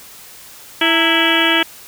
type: harmonic tone with a mistuned harmonic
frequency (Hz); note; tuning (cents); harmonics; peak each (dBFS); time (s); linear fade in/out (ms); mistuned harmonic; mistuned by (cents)
329.6; E4; 0; 1 / 2 / 3 / 4 / 5 / 6 / 7 / 8 / 9 / 10; -19 / -24 / -23 / -23 / -19 / -22 / -20 / -23 / -19 / -20; 0.81-1.63; 5; 3; -120
effects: white hiss -39 dBFS RMS until 1.87 s